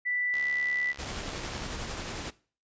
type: tone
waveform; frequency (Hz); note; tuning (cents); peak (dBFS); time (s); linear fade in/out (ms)
sine; 1975.5; B6; 0; -27; 0.05-0.93; 20
type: click train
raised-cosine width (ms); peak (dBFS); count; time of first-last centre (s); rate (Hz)
0.2; -26; 91; 0.34-1.637; 69.4
type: noise with tremolo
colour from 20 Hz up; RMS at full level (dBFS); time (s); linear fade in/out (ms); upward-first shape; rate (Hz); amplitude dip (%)
pink; -35; 0.98-2.31; 20; triangle; 11; 35
effects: noise-tail reverb RT60 0.4 s tail -20 dB re dry + resampled to 16000 Hz